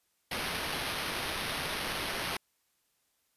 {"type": "noise with sample-and-hold", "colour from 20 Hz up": "blue", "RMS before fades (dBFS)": -35, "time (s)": [0.31, 2.37], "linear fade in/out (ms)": 5, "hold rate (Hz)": 7350, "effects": ["white hiss -75 dBFS RMS until 3.36 s", "resampled to 32000 Hz"]}